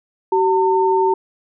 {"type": "tone pair together", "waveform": "sine", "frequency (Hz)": [380.8, 905.7], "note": ["F#4", "A5"], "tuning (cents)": [50, 50], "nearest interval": "octave + minor third", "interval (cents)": 1500, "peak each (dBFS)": [-15, -16], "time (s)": [0.32, 1.14], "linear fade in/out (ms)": 5, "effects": []}